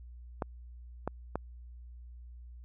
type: clicks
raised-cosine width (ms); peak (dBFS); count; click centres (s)
1; -18; 3; 0.422 / 1.076 / 1.356
effects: added 60 Hz sine -46 dBFS peak until 2.64 s